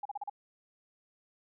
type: tone bursts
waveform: sine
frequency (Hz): 817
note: G#5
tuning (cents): -29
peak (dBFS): -34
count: 5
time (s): 0.03-0.298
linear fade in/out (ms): 5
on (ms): 24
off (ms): 37
effects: none